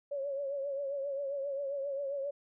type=tone with vibrato; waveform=sine; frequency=557 Hz; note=C#5; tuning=8 cents sharp; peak=-33 dBFS; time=0.11-2.31 s; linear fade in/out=10 ms; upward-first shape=triangle; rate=7.5 Hz; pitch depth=70 cents each way; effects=none